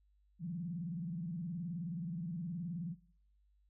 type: tone with vibrato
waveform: sine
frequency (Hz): 170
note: F3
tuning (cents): -46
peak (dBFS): -38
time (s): 0.39-2.96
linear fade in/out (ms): 50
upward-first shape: square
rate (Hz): 19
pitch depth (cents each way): 140
effects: noise-tail reverb RT60 0.6 s tail -21 dB re dry + added 50 Hz sine -68 dBFS peak until 3.69 s